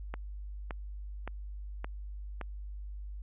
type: click train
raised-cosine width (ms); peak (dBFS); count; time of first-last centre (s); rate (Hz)
0.5; -23; 5; 0.14-2.413; 1.76
effects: added 50 Hz sine -39 dBFS peak until 3.22 s + resampled to 8000 Hz